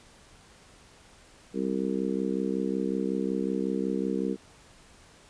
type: harmonic tone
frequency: 65.41 Hz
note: C2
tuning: in tune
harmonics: 3 / 4 / 5 / 6 / 7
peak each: -31 / -32 / -33 / -34 / -34 dBFS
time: 1.53-4.37 s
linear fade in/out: 50 ms
effects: pink hiss -55 dBFS RMS until 5.29 s + resampled to 22050 Hz